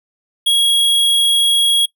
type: tone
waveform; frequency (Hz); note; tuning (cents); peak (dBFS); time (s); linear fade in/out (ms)
square; 3309; G#7; -7; -11; 0.46-1.86; 10
effects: noise-tail reverb RT60 0.1 s tail -23 dB re dry